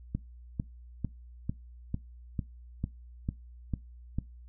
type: click train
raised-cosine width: 5 ms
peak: -18 dBFS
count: 10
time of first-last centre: 0.15-4.186 s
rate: 2.23 Hz
effects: noise-tail reverb RT60 0.2 s tail -20 dB re dry + added 60 Hz sine -47 dBFS peak until 4.48 s